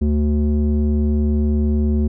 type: tone with low-pass filter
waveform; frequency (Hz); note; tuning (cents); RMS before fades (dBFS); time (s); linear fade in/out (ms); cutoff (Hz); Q
square; 74.2; D2; +18; -17; 0.01-2.08; 10; 290; 3.7
effects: none